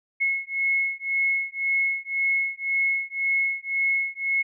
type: beating tone pair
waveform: sine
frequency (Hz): 2178 / 2179.9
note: C#7 / C#7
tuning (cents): -31 / -30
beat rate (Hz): 1.9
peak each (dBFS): -25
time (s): 0.2-4.43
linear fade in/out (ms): 20
effects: none